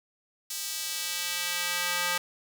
square tone with high-pass filter sweep, 176.8 Hz, F3, 22 cents sharp, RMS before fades -31 dBFS, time 0.5-2.18 s, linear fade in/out 5 ms, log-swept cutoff 5500 to 1300 Hz, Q 0.79, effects none

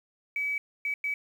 sine tone bursts at uneven times, 2284 Hz, D7, 49 cents flat, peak -27 dBFS, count 3, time 0.36-0.58 / 0.85-0.94 / 1.04-1.14 s, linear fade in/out 2 ms, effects 9-bit

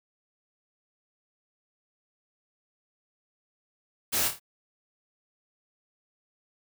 white noise with echo, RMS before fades -27 dBFS, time 4.12-4.29 s, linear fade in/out 20 ms, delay 27 ms, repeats 4, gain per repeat -6 dB, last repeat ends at 4.398 s, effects none

